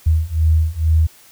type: beating tone pair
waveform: sine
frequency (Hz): 78.5 / 80.7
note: D#2 / E2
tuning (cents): +16 / -36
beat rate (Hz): 2.2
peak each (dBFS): -16 / -15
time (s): 0.06-1.07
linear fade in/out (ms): 10
effects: white hiss -47 dBFS RMS until 1.31 s